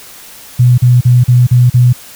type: tone bursts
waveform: sine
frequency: 123.47 Hz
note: B2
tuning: in tune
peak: -3 dBFS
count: 6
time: 0.59-1.93 s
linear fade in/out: 10 ms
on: 190 ms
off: 40 ms
effects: white hiss -34 dBFS RMS until 2.15 s